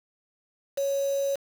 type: tone with quantisation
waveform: sine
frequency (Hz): 554.4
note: C#5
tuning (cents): 0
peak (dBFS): -24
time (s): 0.77-1.36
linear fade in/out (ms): 10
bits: 6
effects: none